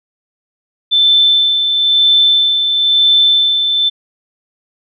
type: tone with tremolo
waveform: sine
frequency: 3534 Hz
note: A7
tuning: 7 cents sharp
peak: -6 dBFS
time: 0.91-3.9 s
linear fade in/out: 20 ms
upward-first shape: sine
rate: 1 Hz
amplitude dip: 45%
effects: none